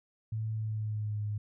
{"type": "tone with pitch glide", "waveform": "sine", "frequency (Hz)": [110, 104.79], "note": ["A2", "G#2"], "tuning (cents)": [0, 16], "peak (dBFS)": -31, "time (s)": [0.32, 1.38], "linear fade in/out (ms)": 5, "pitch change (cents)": -84, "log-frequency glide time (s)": [0.52, 1.22], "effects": []}